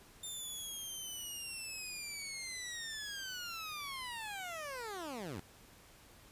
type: linear sweep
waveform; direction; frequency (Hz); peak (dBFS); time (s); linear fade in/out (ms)
15% pulse; down; 3618 to 77.78; -35; 0.23-5.4; 5
effects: pink hiss -60 dBFS RMS until 6.31 s + resampled to 32000 Hz